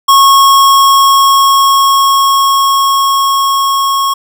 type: tone with level ramp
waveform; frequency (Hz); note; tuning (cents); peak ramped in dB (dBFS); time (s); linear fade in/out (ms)
square; 1095; C#6; -22; -3 to -10; 0.08-4.14; 10
effects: none